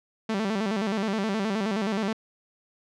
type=tone with vibrato; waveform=sawtooth; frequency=207.7 Hz; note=G#3; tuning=in tune; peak=-21 dBFS; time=0.29-2.13 s; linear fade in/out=5 ms; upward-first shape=square; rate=9.5 Hz; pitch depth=110 cents each way; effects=low-pass 5000 Hz 12 dB/octave